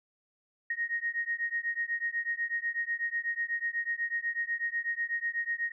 sine beating tone pair, 1864.7 / 1872.8 Hz, A#6 / A#6, 0 / +8 cents, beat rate 8.1 Hz, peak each -33 / -33 dBFS, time 0.7-5.72 s, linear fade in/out 5 ms, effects none

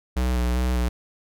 square tone with vibrato, 61.6 Hz, B1, 4 cents flat, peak -21 dBFS, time 0.16-0.89 s, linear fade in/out 10 ms, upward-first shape square, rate 2.5 Hz, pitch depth 28 cents each way, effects none

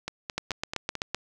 two click trains, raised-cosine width 0.2 ms, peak -11 / -15 dBFS, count 7 / 5, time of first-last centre 0.38-1.146 / 0.08-0.953 s, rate 7.83 / 4.58 Hz, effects none

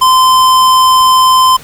sine tone with hard clipping, 1032 Hz, C6, 24 cents flat, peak -6 dBFS, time 0.01-1.57 s, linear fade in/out 10 ms, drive 18 dB, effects pink hiss -34 dBFS RMS until 1.63 s

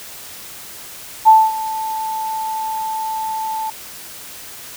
sine tone with ADSR envelope, 880 Hz, A5, in tune, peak -3 dBFS, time 1.25-3.7 s, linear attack 31 ms, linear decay 230 ms, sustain -17 dB, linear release 4 ms, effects white hiss -35 dBFS RMS until 4.76 s

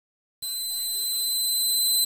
20% pulse tone with level ramp, 4044 Hz, B7, 40 cents sharp, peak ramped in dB -23 to -13 dBFS, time 0.42-2.05 s, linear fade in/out 10 ms, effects 7-bit

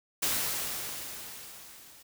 white noise with level ramp, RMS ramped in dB -28 to -54 dBFS, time 0.22-2.03 s, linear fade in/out 10 ms, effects none

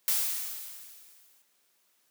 blue noise with exponential decay, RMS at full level -25 dBFS, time 0.08-1.42 s, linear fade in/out 0 ms, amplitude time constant 290 ms, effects white hiss -70 dBFS RMS until 2.1 s + high-pass 200 Hz 12 dB/octave

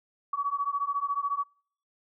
sine beating tone pair, 1127 / 1141 Hz, C#6 / C#6, +28 / +50 cents, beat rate 14 Hz, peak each -30 dBFS, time 0.33-1.44 s, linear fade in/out 5 ms, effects noise-tail reverb RT60 0.5 s tail -25 dB re dry

